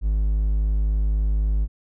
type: tone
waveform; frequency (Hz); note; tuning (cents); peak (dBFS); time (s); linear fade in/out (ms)
triangle; 51.91; G#1; 0; -16; 0.01-1.68; 50
effects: none